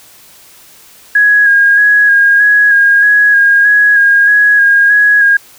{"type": "tone with vibrato", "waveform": "sine", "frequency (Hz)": 1648, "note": "G#6", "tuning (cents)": -14, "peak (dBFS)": -4, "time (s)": [1.15, 5.37], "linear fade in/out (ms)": 5, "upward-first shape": "square", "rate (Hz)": 1.6, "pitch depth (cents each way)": 22, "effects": ["white hiss -40 dBFS RMS until 5.58 s"]}